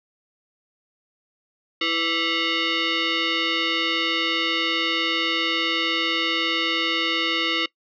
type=tone with frequency modulation; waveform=sine; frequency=329.6 Hz; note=E4; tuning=in tune; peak=-20 dBFS; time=1.81-7.66 s; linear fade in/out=5 ms; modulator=829 Hz; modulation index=4.4; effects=noise-tail reverb RT60 0.1 s tail -21 dB re dry